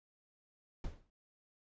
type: noise with exponential decay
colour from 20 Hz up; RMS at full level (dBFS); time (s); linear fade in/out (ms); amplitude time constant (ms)
brown; -38; 0.84-1.1; 2; 56
effects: resampled to 16000 Hz